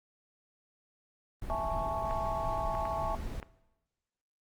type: noise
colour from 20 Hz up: brown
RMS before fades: -38 dBFS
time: 1.42-3.4 s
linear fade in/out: 0 ms
type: chord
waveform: sine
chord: A major seventh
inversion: second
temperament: equal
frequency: 659.3 / 830.6 / 880 / 1108.7 Hz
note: E5 / G#5 / A5 / C#6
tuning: 0 / 0 / 0 / 0 cents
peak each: -34 / -37 / -37 / -37 dBFS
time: 1.5-3.15 s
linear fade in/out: 0 ms
type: clicks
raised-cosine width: 0.5 ms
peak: -27 dBFS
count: 4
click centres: 2.11 / 2.751 / 2.854 / 3.428 s
effects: noise-tail reverb RT60 1.0 s tail -19 dB re dry + Opus 32 kbps